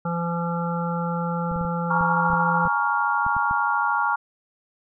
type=harmonic tone; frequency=170.5 Hz; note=F3; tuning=41 cents flat; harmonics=1 / 3 / 5 / 7 / 8; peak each=-25 / -31 / -31 / -36 / -32 dBFS; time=0.05-2.68 s; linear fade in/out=5 ms
type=clicks; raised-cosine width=5 ms; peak=-22 dBFS; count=11; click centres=1.515 / 1.561 / 1.612 / 1.65 / 2.01 / 2.302 / 2.333 / 2.654 / 3.265 / 3.366 / 3.511 s
type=chord; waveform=sine; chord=Bb minor seventh; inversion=third; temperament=just; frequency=839.1 / 932.3 / 1118.8 / 1398.5 Hz; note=Ab5 / Bb5 / Db6 / F6; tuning=+18 / 0 / +16 / +2 cents; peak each=-26 / -25 / -26 / -24 dBFS; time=1.9-4.16 s; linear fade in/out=10 ms
effects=none